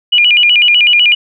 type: tone with vibrato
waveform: sine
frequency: 2662 Hz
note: E7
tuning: 16 cents sharp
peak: -5 dBFS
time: 0.12-1.15 s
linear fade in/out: 10 ms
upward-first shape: square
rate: 8 Hz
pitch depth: 170 cents each way
effects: none